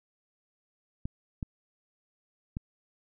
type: clicks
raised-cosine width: 5 ms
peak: -21 dBFS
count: 3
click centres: 1.055 / 1.428 / 2.569 s
effects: none